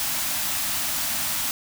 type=band-stop noise; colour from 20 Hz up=white; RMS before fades=-26 dBFS; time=0-1.51 s; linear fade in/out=0 ms; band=330 to 580 Hz; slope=96 dB/octave; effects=none